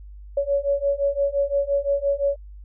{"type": "beating tone pair", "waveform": "sine", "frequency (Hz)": [559, 564.8], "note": ["C#5", "C#5"], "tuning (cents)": [14, 32], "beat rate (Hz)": 5.8, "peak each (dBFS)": [-23, -22], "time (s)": [0.37, 2.36], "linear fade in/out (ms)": 5, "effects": ["added 50 Hz sine -38 dBFS peak until 2.64 s"]}